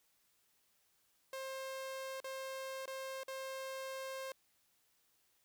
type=tone with dropouts; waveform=sawtooth; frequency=531 Hz; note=C5; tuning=25 cents sharp; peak=-38 dBFS; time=1.33-4.32 s; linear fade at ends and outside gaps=2 ms; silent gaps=2.203-2.243 / 2.857-2.877 / 3.234-3.281 s; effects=white hiss -75 dBFS RMS until 5.44 s